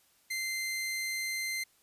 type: tone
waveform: sawtooth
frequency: 2080 Hz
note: C7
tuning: 11 cents flat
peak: -29 dBFS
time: 0.3-1.64 s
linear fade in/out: 10 ms
effects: white hiss -67 dBFS RMS until 1.82 s + resampled to 32000 Hz